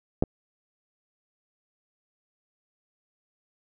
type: clicks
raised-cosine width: 2 ms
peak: -7 / -22 dBFS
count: 2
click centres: 0.225 / 0.237 s
effects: none